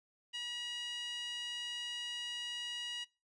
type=tone with high-pass filter; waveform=sawtooth; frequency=961 Hz; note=B5; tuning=48 cents flat; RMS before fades=-41 dBFS; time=0.33-3.05 s; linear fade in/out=20 ms; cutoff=2600 Hz; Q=8.5; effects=noise-tail reverb RT60 0.3 s tail -23 dB re dry + resampled to 22050 Hz